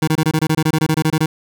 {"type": "tone bursts", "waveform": "25% pulse", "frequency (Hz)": 157.2, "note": "D#3", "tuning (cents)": 18, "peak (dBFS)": -9, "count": 16, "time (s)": [0.02, 1.26], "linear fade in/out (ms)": 5, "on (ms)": 55, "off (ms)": 24, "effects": []}